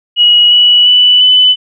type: tone with pitch steps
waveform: sine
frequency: 2907 / 2939 / 2972 / 3004 Hz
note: F#7 / F#7 / F#7 / F#7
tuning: -31 / -12 / +7 / +26 cents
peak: -3 dBFS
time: 0.16-1.56 s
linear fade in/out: 50 ms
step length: 350 ms
effects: none